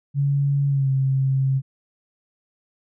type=tone with pitch glide; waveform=sine; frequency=140.8 to 134.13 Hz; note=C#3 to C3; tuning=+27 to +43 cents; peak=-17 dBFS; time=0.14-1.62 s; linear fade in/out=50 ms; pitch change=-84 cents; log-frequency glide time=0.68-0.9 s; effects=none